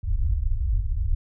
pink low-pass noise, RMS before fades -23 dBFS, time 0.03-1.15 s, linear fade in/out 5 ms, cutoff 100 Hz, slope 96 dB/octave, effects none

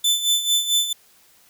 sawtooth tone with tremolo, 3520 Hz, A7, in tune, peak -12 dBFS, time 0.04-0.93 s, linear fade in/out 5 ms, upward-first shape sine, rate 4.5 Hz, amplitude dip 70%, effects white hiss -55 dBFS RMS until 1.49 s

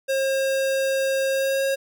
square tone with pitch glide, 537 to 543.2 Hz, C5 to C#5, +45 to -35 cents, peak -21 dBFS, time 0.08-1.76 s, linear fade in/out 20 ms, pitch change +20 cents, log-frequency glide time 1.3-1.64 s, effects none

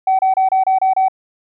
sine tone bursts, 760 Hz, F#5, 46 cents sharp, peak -9 dBFS, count 7, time 0.07-1.084 s, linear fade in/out 5 ms, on 120 ms, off 29 ms, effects tanh soft clip ceiling -8 dBFS

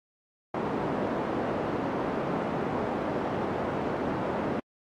pink band-pass noise, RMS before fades -30 dBFS, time 0.54-4.6 s, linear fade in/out 5 ms, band 200 to 920 Hz, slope 12 dB/octave, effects AAC 64 kbps

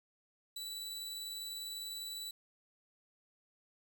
sawtooth tone with tremolo, 3951 Hz, B7, in tune, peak -37 dBFS, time 0.56-2.31 s, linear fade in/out 5 ms, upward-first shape triangle, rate 20 Hz, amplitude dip 25%, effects 11-bit

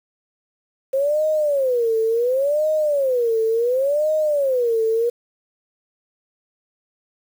sine tone with vibrato, 526 Hz, C5, 9 cents sharp, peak -16 dBFS, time 0.93-5.1 s, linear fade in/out 10 ms, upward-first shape sine, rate 0.7 Hz, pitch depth 290 cents each way, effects 7-bit

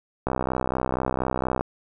click train, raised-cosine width 1 ms, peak -10 dBFS, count 87, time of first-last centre 0.27-1.61 s, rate 64.2 Hz, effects none

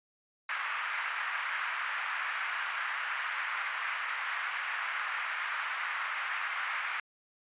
pink band-pass noise, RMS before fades -35 dBFS, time 0.49-7 s, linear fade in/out 2 ms, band 1200 to 2300 Hz, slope 24 dB/octave, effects resampled to 8000 Hz

